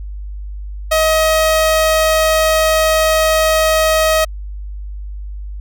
sawtooth tone, 633 Hz, D#5, 30 cents sharp, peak -7 dBFS, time 0.91-4.25 s, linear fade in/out 10 ms, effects added 50 Hz sine -24 dBFS peak until 5.6 s

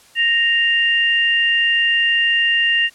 sine tone pair together, 1860.8 / 2794 Hz, A#6 / F7, -4 / 0 cents, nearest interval perfect fifth, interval 704 cents, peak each -16 dBFS, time 0.15-2.9 s, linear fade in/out 50 ms, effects white hiss -49 dBFS RMS until 2.94 s + low-pass 10000 Hz 12 dB/octave

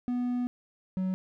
triangle tone pair in turn, 246 / 186.97 Hz, B3 / F#3, -7 / +18 cents, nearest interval perfect fourth, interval 475 cents, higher first, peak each -25 dBFS, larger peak neither, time 0.08-0.47 / 0.97-1.14 s, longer first, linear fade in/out 0 ms, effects none

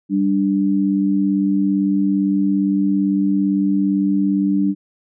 sine tone pair together, 196.02 / 293.7 Hz, G3 / D4, 0 / 0 cents, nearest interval perfect fifth, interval 700 cents, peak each -17 dBFS, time 0.09-4.75 s, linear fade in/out 50 ms, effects none

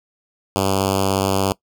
5% pulse tone with notch filter, 97 Hz, G2, 18 cents flat, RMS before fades -19 dBFS, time 0.56-1.52 s, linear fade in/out 0 ms, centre 1800 Hz, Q 0.91, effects noise-tail reverb RT60 0.1 s tail -21 dB re dry

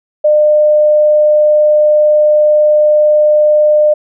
sine tone, 603 Hz, D5, 46 cents sharp, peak -5 dBFS, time 0.24-3.94 s, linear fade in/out 10 ms, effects none

